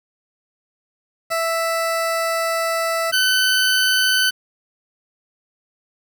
20% pulse tone pair in turn, 660 / 1512.8 Hz, E5 / F#6, +2 / +38 cents, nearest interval octave + major second, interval 1436 cents, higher second, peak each -14 / -10 dBFS, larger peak second, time 1.3-3.12 / 3.12-4.31 s, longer first, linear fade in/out 20 ms, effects 7-bit

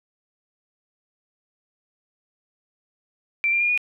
sine tone with pitch steps, 2349 / 2383 / 2418 / 2453 Hz, D7 / D7 / D7 / D#7, 0 / +25 / +50 / -25 cents, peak -18 dBFS, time 3.44-3.776 s, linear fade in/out 0 ms, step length 84 ms, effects none

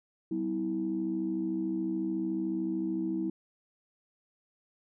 sine tone cluster, 191.1 / 250.4 / 324.1 Hz, G3 / B3 / E4, -44 / +24 / -29 cents, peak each -35 / -38 / -30 dBFS, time 0.31-3.3 s, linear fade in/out 5 ms, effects tanh soft clip ceiling -21 dBFS

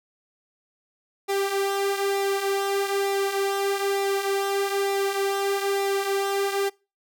sawtooth tone with flanger, 395.4 Hz, G4, 15 cents sharp, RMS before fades -25 dBFS, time 1.28-6.7 s, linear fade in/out 20 ms, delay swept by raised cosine 0.64 to 4.64 ms, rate 1.1 Hz, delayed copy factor -0.55, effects noise-tail reverb RT60 0.3 s tail -25 dB re dry

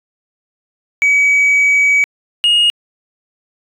sine tone pair in turn, 2273 / 2864 Hz, C#7 / F7, +43 / +43 cents, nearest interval major third, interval 400 cents, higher second, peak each -6 dBFS, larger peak neither, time 1.02-2.04 / 2.44-2.7 s, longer first, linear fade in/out 0 ms, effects tanh soft clip ceiling -7 dBFS

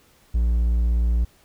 triangle tone, 58.27 Hz, A#1, in tune, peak -15 dBFS, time 0.34-1.25 s, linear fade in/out 10 ms, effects pink hiss -57 dBFS RMS until 1.44 s

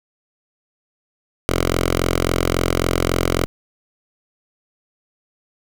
5% pulse tone with notch filter, 43.65 Hz, F1, in tune, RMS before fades -19 dBFS, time 1.49-3.46 s, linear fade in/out 0 ms, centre 190 Hz, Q 1.4, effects 7-bit

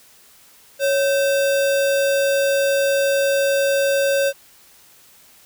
sine tone with sample-and-hold, 554.4 Hz, C#5, in tune, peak -15 dBFS, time 0.79-4.33 s, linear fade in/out 50 ms, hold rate 2100 Hz, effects white hiss -50 dBFS RMS until 5.45 s

